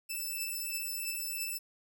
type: beating tone pair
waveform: 5% pulse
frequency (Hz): 2637 / 2640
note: E7 / E7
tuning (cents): 0 / +2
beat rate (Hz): 3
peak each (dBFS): -31 / -27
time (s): 0.09-1.59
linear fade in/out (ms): 20
effects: none